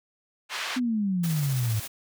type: band-pass noise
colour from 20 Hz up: white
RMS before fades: -32 dBFS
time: 0.49-0.8 s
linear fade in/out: 50 ms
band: 900 to 3100 Hz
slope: 12 dB/octave
type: exponential sweep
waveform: sine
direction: down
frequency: 258.2 to 105.1 Hz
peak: -23 dBFS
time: 0.76-1.8 s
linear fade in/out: 10 ms
type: noise with tremolo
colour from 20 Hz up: white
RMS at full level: -36 dBFS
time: 1.23-1.88 s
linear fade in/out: 10 ms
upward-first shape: square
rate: 15 Hz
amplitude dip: 25%
effects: none